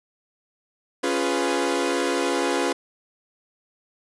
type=chord; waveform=sawtooth; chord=C# dominant seventh; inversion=none; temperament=equal with one note detuned; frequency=277.2 / 349.2 / 415.3 / 497.3 Hz; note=C#4 / E#4 / G#4 / B4; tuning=0 / 0 / 0 / +12 cents; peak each=-23 / -22 / -25 / -23 dBFS; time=1.03-2.73 s; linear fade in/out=10 ms; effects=resampled to 24000 Hz